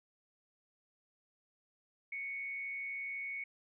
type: tone with frequency modulation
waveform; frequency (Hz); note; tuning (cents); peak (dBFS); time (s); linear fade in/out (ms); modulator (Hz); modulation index
sine; 2217; C#7; 0; -38; 2.12-3.44; 5; 162; 0.29
effects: none